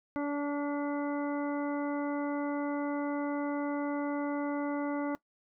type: harmonic tone with a mistuned harmonic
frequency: 288 Hz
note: D4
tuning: 34 cents flat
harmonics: 1 / 2 / 3 / 4 / 5 / 7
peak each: -31 / -37 / -41 / -43 / -45 / -48 dBFS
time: 0.16-5.15 s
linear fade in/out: 0 ms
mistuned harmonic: 3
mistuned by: +16 cents
effects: noise-tail reverb RT60 0.1 s tail -20 dB re dry